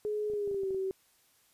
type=tone with pitch glide; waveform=sine; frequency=421.5 to 382.1 Hz; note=G#4 to G4; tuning=+26 to -44 cents; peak=-30 dBFS; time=0.05-0.91 s; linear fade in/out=0 ms; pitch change=-170 cents; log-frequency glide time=0.3-0.69 s
type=clicks; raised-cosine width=2 ms; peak=-36 dBFS; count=8; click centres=0.3 / 0.336 / 0.476 / 0.513 / 0.545 / 0.634 / 0.707 / 0.746 s
effects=white hiss -67 dBFS RMS until 1.53 s + resampled to 32000 Hz